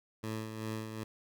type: tone with tremolo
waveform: 15% pulse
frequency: 110 Hz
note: A2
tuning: in tune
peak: -29 dBFS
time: 0.23-1.04 s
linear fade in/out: 10 ms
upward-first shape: sine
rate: 2.6 Hz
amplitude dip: 50%
effects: none